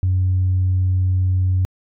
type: tone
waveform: sine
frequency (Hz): 92.5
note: F#2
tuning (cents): 0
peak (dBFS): -13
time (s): 0.03-1.65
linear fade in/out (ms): 0
effects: tanh soft clip ceiling -11 dBFS